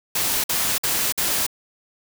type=noise bursts; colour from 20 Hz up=white; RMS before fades=-22 dBFS; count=4; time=0.15-1.466 s; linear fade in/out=5 ms; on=290 ms; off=52 ms; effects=none